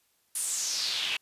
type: noise with band-pass filter sweep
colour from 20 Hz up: pink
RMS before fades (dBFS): -31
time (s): 0.35-1.17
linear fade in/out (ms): 5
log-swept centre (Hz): 10000 to 2700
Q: 3.9
effects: white hiss -70 dBFS RMS until 1.21 s + resampled to 32000 Hz